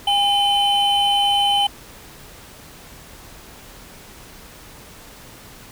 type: tone pair together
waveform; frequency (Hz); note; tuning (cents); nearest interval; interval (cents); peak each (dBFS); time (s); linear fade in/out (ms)
triangle; 809 / 3050; G#5 / G7; -46 / -48; octave + major seventh; 2298; -16; 0.07-1.67; 5
effects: pink hiss -42 dBFS RMS until 5.71 s